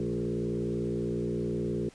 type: tone with frequency modulation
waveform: sine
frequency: 279.8 Hz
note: C#4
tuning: 16 cents sharp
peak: -28 dBFS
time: 0-1.89 s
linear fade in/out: 2 ms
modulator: 59.5 Hz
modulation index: 2.8
effects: pink hiss -56 dBFS RMS until 1.94 s + resampled to 22050 Hz